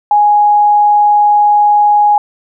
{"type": "tone", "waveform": "sine", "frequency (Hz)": 830.6, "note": "G#5", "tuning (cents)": 0, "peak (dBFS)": -5, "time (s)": [0.11, 2.18], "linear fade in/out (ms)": 2, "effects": []}